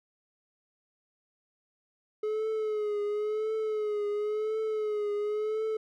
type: tone with vibrato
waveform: triangle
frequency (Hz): 425.5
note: G#4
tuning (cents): +42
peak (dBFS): -26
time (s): 2.23-5.77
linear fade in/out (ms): 5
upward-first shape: triangle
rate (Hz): 0.95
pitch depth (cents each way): 60
effects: none